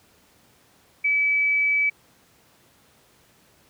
sine tone, 2295 Hz, D7, 40 cents flat, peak -18 dBFS, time 1.04-1.9 s, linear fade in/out 10 ms, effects pink hiss -58 dBFS RMS until 3.69 s + high-pass 80 Hz 12 dB/octave

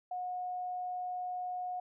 sine tone, 726 Hz, F#5, 33 cents flat, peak -35 dBFS, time 0.11-1.8 s, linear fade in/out 5 ms, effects none

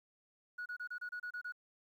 sine tone bursts, 1460 Hz, F#6, 24 cents flat, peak -38 dBFS, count 9, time 0.58-1.523 s, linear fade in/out 10 ms, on 79 ms, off 29 ms, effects tanh soft clip ceiling -37 dBFS + 12-bit

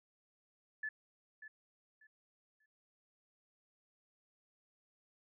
sine tone with echo, 1733 Hz, A6, 27 cents flat, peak -37 dBFS, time 0.83-0.89 s, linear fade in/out 5 ms, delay 590 ms, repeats 3, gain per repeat -12 dB, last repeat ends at 2.66 s, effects none

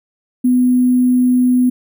sine tone with sample-and-hold, 250.5 Hz, B3, 25 cents sharp, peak -9 dBFS, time 0.44-1.7 s, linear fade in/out 10 ms, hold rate 11025 Hz, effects none

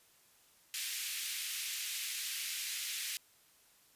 pink high-pass noise, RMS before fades -39 dBFS, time 0.74-3.17 s, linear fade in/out 0 ms, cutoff 2200 Hz, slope 24 dB/octave, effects white hiss -66 dBFS RMS until 3.95 s + resampled to 32000 Hz

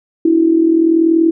sine tone with amplitude modulation, 328.2 Hz, E4, 8 cents flat, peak -5 dBFS, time 0.25-1.31 s, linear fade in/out 5 ms, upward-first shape sine, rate 40.6 Hz, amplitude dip 65%, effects none

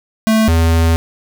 square tone pair in turn, 220 / 82.41 Hz, A3 / E2, 0 / 0 cents, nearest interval octave + perfect fourth, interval 1700 cents, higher first, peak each -10 dBFS, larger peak neither, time 0.27-0.48 / 0.48-0.96 s, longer second, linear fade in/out 0 ms, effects none

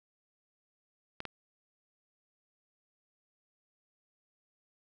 clicks, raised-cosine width 0.3 ms, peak -22 dBFS, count 2, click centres 1.204 / 1.253 s, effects none

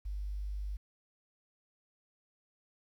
sine tone, 49.94 Hz, G1, 33 cents sharp, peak -35 dBFS, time 0.05-0.77 s, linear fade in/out 10 ms, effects 11-bit

